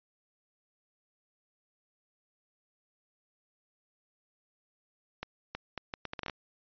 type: accelerating click train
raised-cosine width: 0.3 ms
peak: -20 dBFS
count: 11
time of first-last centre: 5.23-6.298 s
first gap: 320 ms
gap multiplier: 0.71
effects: resampled to 11025 Hz